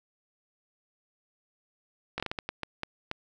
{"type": "slowing click train", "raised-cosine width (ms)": 0.3, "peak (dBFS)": -16, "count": 10, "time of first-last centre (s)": [2.18, 3.114], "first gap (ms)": 19, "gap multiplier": 1.4, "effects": []}